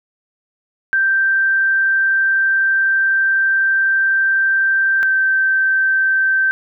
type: tone pair in turn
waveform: sine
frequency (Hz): 1568 / 1554.5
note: G6 / G6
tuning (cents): 0 / -15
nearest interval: unison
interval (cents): 15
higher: first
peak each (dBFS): -12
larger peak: neither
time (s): 0.93-5.03 / 5.03-6.51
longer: first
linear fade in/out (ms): 0
effects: none